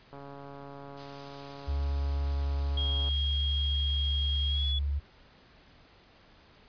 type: click train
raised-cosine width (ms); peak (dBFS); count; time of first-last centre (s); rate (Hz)
1; -32; 415; 0.13-3.087; 140
type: noise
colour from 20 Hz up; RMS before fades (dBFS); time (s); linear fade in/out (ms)
blue; -43; 0.96-4.73; 20
type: tone with vibrato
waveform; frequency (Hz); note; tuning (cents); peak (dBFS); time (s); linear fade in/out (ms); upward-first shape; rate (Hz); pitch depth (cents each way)
sine; 71.2; C#2; +47; -27; 1.67-5; 20; square; 9.8; 8
type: tone with pitch glide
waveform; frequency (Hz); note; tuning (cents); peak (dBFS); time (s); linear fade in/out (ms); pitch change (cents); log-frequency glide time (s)
sine; 3264 to 3401; G#7 to G#7; -31 to +40; -31; 2.77-4.79; 5; +71; 4.48-4.67
effects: pink hiss -58 dBFS RMS until 6.68 s + resampled to 11025 Hz